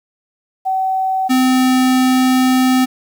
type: tone pair in turn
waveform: sine / square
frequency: 760 / 257.1 Hz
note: F#5 / C4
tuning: +46 / -30 cents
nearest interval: octave + perfect fifth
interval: 1876 cents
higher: first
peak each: -14 / -11 dBFS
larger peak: second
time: 0.65-1.29 / 1.29-2.86 s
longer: second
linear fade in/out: 20 ms
effects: 8-bit